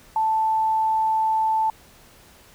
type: tone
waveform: sine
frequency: 880 Hz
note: A5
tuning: in tune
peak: -18 dBFS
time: 0.16-1.7 s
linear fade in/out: 2 ms
effects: pink hiss -51 dBFS RMS until 2.54 s